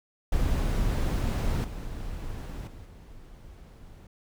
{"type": "noise with level steps", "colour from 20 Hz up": "brown", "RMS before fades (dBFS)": [-26, -36, -44, -47], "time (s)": [0.32, 4.07], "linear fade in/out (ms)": 5, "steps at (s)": [1.64, 2.67, 2.85], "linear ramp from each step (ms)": 5, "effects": []}